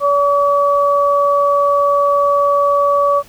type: tone pair together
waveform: sine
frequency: 570 / 1140 Hz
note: C#5 / C#6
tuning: +48 / +48 cents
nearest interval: octave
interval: 1200 cents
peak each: -13 dBFS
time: 0-3.23 s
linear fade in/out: 50 ms
effects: pink hiss -44 dBFS RMS until 3.28 s